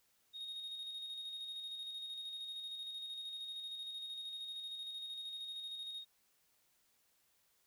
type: tone with tremolo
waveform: sine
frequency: 3729 Hz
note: A#7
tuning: in tune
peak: -39 dBFS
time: 0.33-6.05 s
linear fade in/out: 50 ms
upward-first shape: square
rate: 13 Hz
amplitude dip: 40%
effects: tanh soft clip ceiling -41 dBFS + white hiss -75 dBFS RMS until 7.66 s